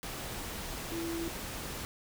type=tone in noise; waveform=sine; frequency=333.6 Hz; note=E4; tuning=21 cents sharp; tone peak=-34 dBFS; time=0.92-1.28 s; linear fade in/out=0 ms; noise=pink; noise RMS=-40 dBFS; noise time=0.03-1.85 s; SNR=+3 dB; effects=none